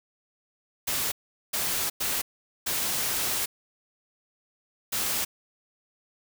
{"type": "noise bursts at uneven times", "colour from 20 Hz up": "white", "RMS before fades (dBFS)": -28, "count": 5, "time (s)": [[0.87, 1.12], [1.53, 1.9], [2, 2.22], [2.66, 3.46], [4.92, 5.25]], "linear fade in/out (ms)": 10, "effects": []}